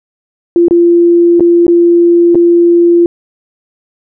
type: tone with dropouts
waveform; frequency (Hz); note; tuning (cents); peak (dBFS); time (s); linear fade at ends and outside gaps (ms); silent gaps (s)
sine; 343.9; F4; -27; -3; 0.56-3.06; 1; 0.683-0.709 / 1.397-1.406 / 1.667-1.68 / 2.347-2.354
effects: none